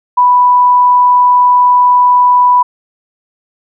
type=tone; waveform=sine; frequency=988 Hz; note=B5; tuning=in tune; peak=-4 dBFS; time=0.17-2.63 s; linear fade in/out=10 ms; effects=none